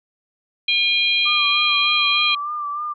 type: harmonic tone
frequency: 807 Hz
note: G#5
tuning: 50 cents flat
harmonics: 3 / 4 / 5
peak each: -19 / -19 / -23 dBFS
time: 0.68-2.35 s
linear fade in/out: 5 ms
type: tone with vibrato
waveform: sine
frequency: 1184 Hz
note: D6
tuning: 14 cents sharp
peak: -23 dBFS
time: 1.25-2.94 s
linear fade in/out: 20 ms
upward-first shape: sine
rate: 3.3 Hz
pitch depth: 40 cents each way
effects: none